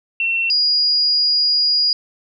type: tone pair in turn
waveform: sine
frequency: 2709 / 4877 Hz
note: E7 / D#8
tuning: +47 / -35 cents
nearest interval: minor seventh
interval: 1018 cents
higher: second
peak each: -16 / -13 dBFS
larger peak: second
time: 0.2-0.5 / 0.5-1.93 s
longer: second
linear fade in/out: 2 ms
effects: none